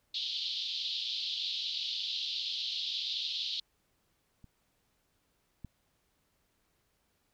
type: band-pass noise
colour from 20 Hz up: white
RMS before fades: -36 dBFS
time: 0.14-3.6 s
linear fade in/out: 5 ms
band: 3200 to 4300 Hz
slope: 48 dB/octave
type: clicks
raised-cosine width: 5 ms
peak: -40 / -30 dBFS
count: 2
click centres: 4.443 / 5.647 s
effects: pink hiss -75 dBFS RMS until 7.33 s